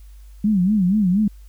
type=tone with vibrato; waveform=sine; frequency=196 Hz; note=G3; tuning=in tune; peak=-14 dBFS; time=0.44-1.28 s; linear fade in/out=5 ms; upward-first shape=sine; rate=4.2 Hz; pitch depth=180 cents each way; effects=added 50 Hz sine -39 dBFS peak until 1.48 s + white hiss -59 dBFS RMS until 1.48 s